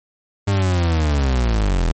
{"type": "linear sweep", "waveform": "40% pulse", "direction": "down", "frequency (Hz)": [101.4, 38.89], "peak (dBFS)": -14, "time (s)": [0.47, 1.92], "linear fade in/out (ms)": 10, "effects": ["MP3 32 kbps"]}